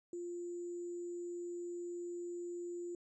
sine tone with sample-and-hold, 349.2 Hz, F4, in tune, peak -40 dBFS, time 0.13-2.95 s, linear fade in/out 2 ms, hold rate 7350 Hz, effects resampled to 22050 Hz

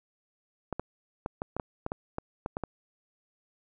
clicks, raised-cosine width 1 ms, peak -18 dBFS, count 12, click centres 0.727 / 0.796 / 1.261 / 1.419 / 1.566 / 1.598 / 1.864 / 1.919 / 2.184 / 2.461 / 2.569 / 2.637 s, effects none

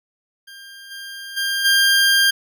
20% pulse tone with level steps, 1598 Hz, G6, 33 cents sharp, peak -33 / -27 / -15 / -8 dBFS, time 0.47-2.31 s, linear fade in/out 10 ms, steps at 0.9 / 1.36 / 1.64 s, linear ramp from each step 20 ms, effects none

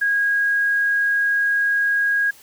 sine tone, 1640 Hz, G#6, 22 cents flat, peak -16 dBFS, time 0.01-2.31 s, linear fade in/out 10 ms, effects white hiss -48 dBFS RMS until 2.42 s

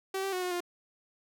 sawtooth tone with pitch steps, 384.1 / 389.3 / 366.1 / 361.6 / 352.2 Hz, G4 / G4 / F#4 / F#4 / F4, -35 / -12 / -18 / -40 / +15 cents, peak -27 dBFS, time 0.14-0.605 s, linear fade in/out 5 ms, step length 93 ms, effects none

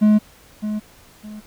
triangle tone with echo, 212.1 Hz, G#3, 37 cents sharp, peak -8 dBFS, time 0.01-0.19 s, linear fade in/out 20 ms, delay 610 ms, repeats 2, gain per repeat -11 dB, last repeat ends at 1.41 s, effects pink hiss -49 dBFS RMS until 1.46 s

